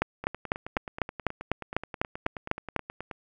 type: two click trains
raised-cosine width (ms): 0.5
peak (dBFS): -21 / -9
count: 28 / 12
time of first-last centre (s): 0.24-3.112 / 0.02-2.763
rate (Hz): 9.4 / 4.01
effects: none